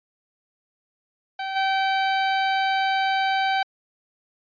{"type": "tone with level steps", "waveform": "sawtooth", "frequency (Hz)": 772, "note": "G5", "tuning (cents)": -27, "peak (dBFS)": [-23, -16], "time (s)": [1.39, 3.63], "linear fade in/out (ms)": 5, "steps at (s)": 1.55, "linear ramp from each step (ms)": 20, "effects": ["resampled to 11025 Hz"]}